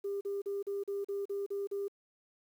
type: tone bursts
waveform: sine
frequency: 399.8 Hz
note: G4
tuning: 34 cents sharp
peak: -32 dBFS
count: 9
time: 0.04-1.882 s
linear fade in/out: 10 ms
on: 170 ms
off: 39 ms
effects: tanh soft clip ceiling -29 dBFS + 10-bit